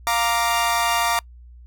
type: chord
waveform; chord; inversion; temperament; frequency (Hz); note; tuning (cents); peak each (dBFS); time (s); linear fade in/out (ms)
sawtooth; Bb major; second; equal; 698.5 / 932.3 / 1174.7; F5 / Bb5 / D6; 0 / 0 / 0; -20 / -18 / -20; 0.07-1.19; 0
effects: noise-tail reverb RT60 0.1 s tail -26 dB re dry + added 60 Hz sine -41 dBFS peak until 1.66 s